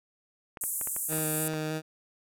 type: clicks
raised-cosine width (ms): 0.5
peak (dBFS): -25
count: 8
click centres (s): 0.572 / 0.638 / 0.813 / 0.873 / 0.964 / 1.127 / 1.183 / 1.537
type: band-pass noise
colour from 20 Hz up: pink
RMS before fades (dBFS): -33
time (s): 0.61-1.48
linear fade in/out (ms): 2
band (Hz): 7900 to 14000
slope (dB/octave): 48
type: tone with vibrato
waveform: 15% pulse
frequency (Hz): 156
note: D#3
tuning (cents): +5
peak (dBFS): -24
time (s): 1.08-1.82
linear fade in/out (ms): 50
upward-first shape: square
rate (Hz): 3.2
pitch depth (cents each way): 10
effects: none